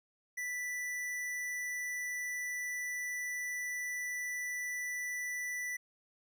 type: tone with hard clipping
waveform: sine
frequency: 1975.5 Hz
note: B6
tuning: in tune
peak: -37 dBFS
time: 0.37-5.77 s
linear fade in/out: 10 ms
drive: 16 dB
effects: none